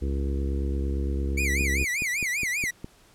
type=harmonic tone; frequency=68.8 Hz; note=C#2; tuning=12 cents flat; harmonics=1 / 2 / 3 / 4 / 5 / 6 / 7; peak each=-25 / -39 / -37 / -37 / -36 / -41 / -42 dBFS; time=0.01-1.85 s; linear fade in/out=20 ms
type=tone with vibrato; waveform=45% pulse; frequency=2192 Hz; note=C#7; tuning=20 cents flat; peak=-25 dBFS; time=1.37-2.71 s; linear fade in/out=10 ms; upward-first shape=sine; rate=5.1 Hz; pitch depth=220 cents each way
type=click train; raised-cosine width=3 ms; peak=-21 dBFS; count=7; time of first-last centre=1.61-2.845 s; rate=4.86 Hz
effects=pink hiss -57 dBFS RMS until 3.14 s + low-pass 12000 Hz 12 dB/octave